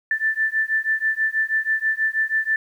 sine beating tone pair, 1763 / 1769.2 Hz, A6 / A6, +3 / +9 cents, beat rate 6.2 Hz, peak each -22 dBFS, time 0.11-2.56 s, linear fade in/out 2 ms, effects 9-bit

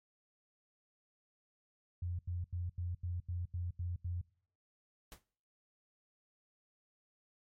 sine tone bursts, 88 Hz, F2, 14 cents sharp, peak -35 dBFS, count 9, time 2.02-4.214 s, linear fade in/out 5 ms, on 170 ms, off 83 ms
pink noise with exponential decay, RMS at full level -47 dBFS, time 5.12-5.24 s, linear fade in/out 0 ms, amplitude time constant 24 ms
effects noise-tail reverb RT60 0.6 s tail -23 dB re dry + MP3 64 kbps

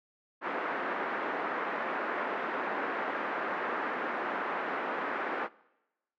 white band-pass noise, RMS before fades -34 dBFS, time 0.41-5.49 s, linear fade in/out 50 ms, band 250 to 1700 Hz, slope 24 dB/octave, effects noise-tail reverb RT60 1.0 s tail -23 dB re dry

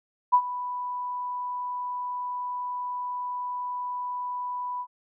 sine tone with ADSR envelope, 989 Hz, B5, 2 cents sharp, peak -13 dBFS, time 0.32-4.87 s, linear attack 20 ms, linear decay 70 ms, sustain -16 dB, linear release 64 ms, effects none

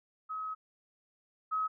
sine tone pair in turn, 1276 / 1276 Hz, D#6 / D#6, +43 / +43 cents, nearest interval unison, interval 0 cents, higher neither, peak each -35 / -29 dBFS, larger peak second, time 0.29-0.55 / 1.51-1.68 s, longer first, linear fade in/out 20 ms, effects none

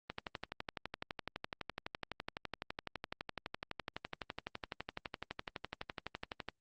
click train, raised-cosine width 0.3 ms, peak -23 dBFS, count 77, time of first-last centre 0.1-6.487 s, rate 11.9 Hz, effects Opus 32 kbps

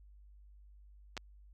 clicks, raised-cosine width 0.2 ms, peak -23 dBFS, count 2, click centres 1.168 / 1.176 s, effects added 50 Hz sine -55 dBFS peak until 1.53 s

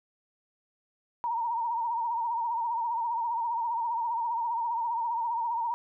sine tone with vibrato, 932.3 Hz, A#5, in tune, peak -27 dBFS, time 1.24-5.74 s, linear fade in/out 0 ms, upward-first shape triangle, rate 15 Hz, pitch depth 82 cents each way, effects none

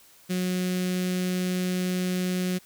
sawtooth tone with notch filter, 182.3 Hz, F#3, 25 cents flat, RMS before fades -27 dBFS, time 0.29-2.59 s, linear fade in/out 20 ms, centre 920 Hz, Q 0.53, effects white hiss -55 dBFS RMS until 2.65 s

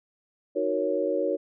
sine chord, D# minor seventh, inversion none, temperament equal, 311.1 / 370 / 466.2 / 554.4 Hz, D#4 / F#4 / A#4 / C#5, 0 / 0 / 0 / 0 cents, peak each -31 / -30 / -29 / -27 dBFS, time 0.55-1.37 s, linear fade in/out 20 ms, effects none

